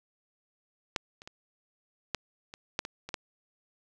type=clicks; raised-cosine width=0.2 ms; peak=-11 / -30 / -26 / -12 / -26 / -11 / -20 / -23 / -15 dBFS; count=9; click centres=0.962 / 1.219 / 1.275 / 2.147 / 2.539 / 2.791 / 2.851 / 3.09 / 3.142 s; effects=none